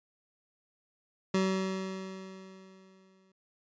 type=tone with exponential decay; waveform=25% pulse; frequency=189.8 Hz; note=F#3; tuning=44 cents sharp; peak=-21 dBFS; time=1.34-3.32 s; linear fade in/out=5 ms; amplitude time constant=430 ms; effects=resampled to 16000 Hz